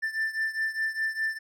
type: beating tone pair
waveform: triangle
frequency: 1772 / 1776.9 Hz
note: A6 / A6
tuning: +12 / +17 cents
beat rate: 4.9 Hz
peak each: -27 / -30 dBFS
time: 0.02-1.39 s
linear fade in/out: 20 ms
effects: none